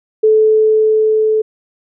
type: tone with level ramp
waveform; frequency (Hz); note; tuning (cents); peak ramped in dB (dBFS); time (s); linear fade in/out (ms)
sine; 434.6; A4; -21; -6 to -10; 0.23-1.42; 10
effects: none